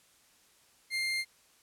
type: tone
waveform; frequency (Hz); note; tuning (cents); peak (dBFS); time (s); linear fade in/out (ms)
30% pulse; 2109; C7; +13; -27; 0.9-1.25; 50
effects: white hiss -64 dBFS RMS until 1.62 s + low-pass 11000 Hz 12 dB/octave